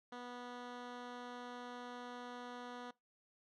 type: tone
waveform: 10% pulse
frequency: 245 Hz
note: B3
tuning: 14 cents flat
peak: -38 dBFS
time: 0.12-2.91 s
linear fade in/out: 5 ms
effects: noise-tail reverb RT60 0.2 s tail -22 dB re dry + low-pass 4000 Hz 12 dB/octave